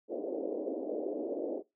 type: band-pass noise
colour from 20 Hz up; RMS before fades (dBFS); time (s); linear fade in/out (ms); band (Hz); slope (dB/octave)
white; -36; 0.08-1.63; 50; 270 to 580; 48
effects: noise-tail reverb RT60 0.2 s tail -20 dB re dry